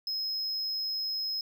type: tone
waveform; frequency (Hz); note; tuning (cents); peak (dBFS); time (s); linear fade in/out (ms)
triangle; 5130; E8; -48; -29; 0.07-1.41; 2
effects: none